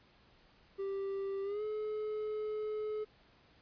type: tone with pitch glide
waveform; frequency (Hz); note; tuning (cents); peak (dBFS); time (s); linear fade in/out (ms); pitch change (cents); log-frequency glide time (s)
triangle; 392 to 427.5; G4 to A4; 0 to -50; -33; 0.78-3.05; 20; +150; 1.43-1.63
effects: pink hiss -65 dBFS RMS until 3.61 s + resampled to 11025 Hz